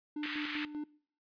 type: tone with tremolo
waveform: triangle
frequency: 298.6 Hz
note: D4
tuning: 29 cents sharp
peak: -33 dBFS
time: 0.16-0.84 s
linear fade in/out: 5 ms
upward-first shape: square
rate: 5.1 Hz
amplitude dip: 55%
type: band-pass noise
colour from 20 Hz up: pink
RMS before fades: -40 dBFS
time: 0.23-0.65 s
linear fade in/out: 2 ms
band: 1500 to 3400 Hz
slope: 24 dB/octave
effects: noise-tail reverb RT60 0.5 s tail -22 dB re dry + resampled to 11025 Hz